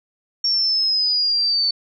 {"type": "exponential sweep", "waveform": "sine", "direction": "down", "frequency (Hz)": [5510, 4494], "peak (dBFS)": -16, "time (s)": [0.44, 1.71], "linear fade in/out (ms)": 5, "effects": []}